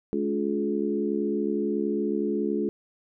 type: harmonic tone with a mistuned harmonic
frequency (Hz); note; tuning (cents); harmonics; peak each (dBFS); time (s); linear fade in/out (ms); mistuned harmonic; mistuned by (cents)
70.8; C#2; +37; 3 / 4 / 5 / 6; -29 / -30 / -29 / -30; 0.13-2.69; 0; 4; +18
effects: none